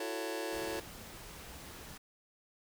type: chord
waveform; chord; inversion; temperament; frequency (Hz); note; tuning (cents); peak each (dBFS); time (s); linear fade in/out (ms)
sawtooth; F# minor seventh; third; just; 333 / 370 / 444 / 555; E4 / F#4 / A4 / C#5; +18 / 0 / +16 / +2; -37 / -39 / -37 / -38; 0-0.8; 5
type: noise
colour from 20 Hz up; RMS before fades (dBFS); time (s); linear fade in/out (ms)
pink; -49; 0.52-1.98; 10
effects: none